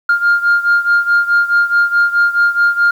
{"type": "beating tone pair", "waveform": "sine", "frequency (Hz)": [1404, 1408.7], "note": ["F6", "F6"], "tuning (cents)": [9, 15], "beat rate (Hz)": 4.7, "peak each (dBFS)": [-10, -13], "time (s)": [0.09, 2.91], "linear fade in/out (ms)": 5, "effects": ["tanh soft clip ceiling -5 dBFS", "7-bit"]}